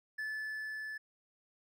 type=tone with level ramp; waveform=triangle; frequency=1737 Hz; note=A6; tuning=23 cents flat; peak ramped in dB=-34 to -38 dBFS; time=0.18-0.98 s; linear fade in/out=10 ms; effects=none